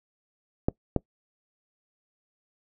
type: clicks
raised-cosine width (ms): 2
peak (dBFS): -9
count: 2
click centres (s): 0.685 / 0.963
effects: noise-tail reverb RT60 0.1 s tail -23 dB re dry